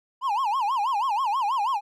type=tone with vibrato; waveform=triangle; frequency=938 Hz; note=A#5; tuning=11 cents sharp; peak=-20 dBFS; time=0.21-1.81 s; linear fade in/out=50 ms; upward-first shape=sine; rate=6.2 Hz; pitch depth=270 cents each way; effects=none